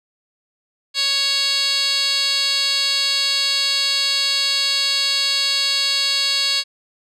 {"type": "tone with band-pass filter", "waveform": "10% pulse", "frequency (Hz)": 555, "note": "C#5", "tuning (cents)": 2, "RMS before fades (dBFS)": -19, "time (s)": [0.94, 6.64], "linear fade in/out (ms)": 50, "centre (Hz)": 4700, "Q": 8.6, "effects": []}